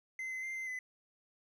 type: tone with pitch steps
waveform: triangle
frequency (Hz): 2062 / 2047 / 2090 / 2073 / 2017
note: C7 / C7 / C7 / C7 / B6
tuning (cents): -26 / -38 / -2 / -17 / +36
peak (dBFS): -36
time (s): 0.19-0.79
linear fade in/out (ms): 2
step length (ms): 120
effects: none